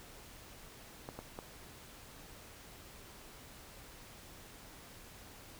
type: clicks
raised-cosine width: 1 ms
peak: -28 dBFS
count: 3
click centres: 1.089 / 1.19 / 1.389 s
effects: pink hiss -54 dBFS RMS until 5.59 s